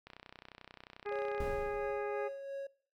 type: click train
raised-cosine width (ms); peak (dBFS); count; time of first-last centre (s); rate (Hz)
0.3; -33; 42; 0.07-1.38; 31.3
type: harmonic tone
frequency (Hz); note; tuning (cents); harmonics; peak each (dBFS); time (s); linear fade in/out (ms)
411.8; G#4; -15; 1 / 2 / 3 / 4 / 5 / 6; -37 / -43 / -47 / -49 / -51 / -53; 1.05-2.29; 20
type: tone with tremolo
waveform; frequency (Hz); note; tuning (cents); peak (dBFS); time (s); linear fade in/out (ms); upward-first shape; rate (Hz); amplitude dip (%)
triangle; 551; C#5; -11; -36; 1.11-2.67; 5; sine; 2.9; 45
type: noise with exponential decay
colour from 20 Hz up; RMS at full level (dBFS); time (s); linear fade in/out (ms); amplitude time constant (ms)
brown; -37; 1.4-2.32; 2; 200
effects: noise-tail reverb RT60 0.5 s tail -21 dB re dry